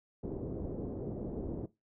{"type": "low-pass noise", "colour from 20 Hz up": "white", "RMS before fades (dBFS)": -39, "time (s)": [0.23, 1.66], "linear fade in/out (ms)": 5, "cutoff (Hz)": 440, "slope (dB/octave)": 24, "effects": ["noise-tail reverb RT60 0.2 s tail -18 dB re dry"]}